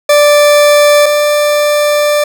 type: tone pair in turn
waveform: 40% pulse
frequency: 587.3 / 590.7 Hz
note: D5 / D5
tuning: 0 / +10 cents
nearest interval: unison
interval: 10 cents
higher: second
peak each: -3 / -7 dBFS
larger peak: first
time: 0.09-1.06 / 1.06-2.24 s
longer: second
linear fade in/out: 5 ms
effects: none